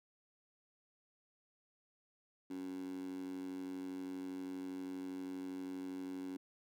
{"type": "tone with high-pass filter", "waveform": "15% pulse", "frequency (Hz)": 92.5, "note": "F#2", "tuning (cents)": 0, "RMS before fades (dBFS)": -44, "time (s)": [2.5, 6.37], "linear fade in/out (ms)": 5, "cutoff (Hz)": 280, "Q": 5.3, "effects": []}